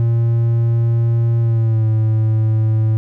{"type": "tone with pitch glide", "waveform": "triangle", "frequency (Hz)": [116.2, 110.06], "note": ["A#2", "A2"], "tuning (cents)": [-5, 1], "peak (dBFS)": -10, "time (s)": [0, 2.97], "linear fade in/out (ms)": 0, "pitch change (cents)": -94, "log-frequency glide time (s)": [1.4, 1.86], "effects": []}